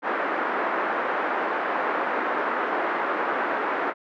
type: band-pass noise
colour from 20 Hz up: white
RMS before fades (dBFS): -26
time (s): 0.02-3.94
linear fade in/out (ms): 50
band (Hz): 290 to 1600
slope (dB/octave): 24
effects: none